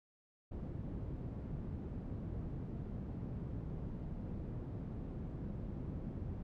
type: low-pass noise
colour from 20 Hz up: white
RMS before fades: -43 dBFS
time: 0.51-6.43 s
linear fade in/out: 10 ms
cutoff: 180 Hz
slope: 12 dB/octave
effects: none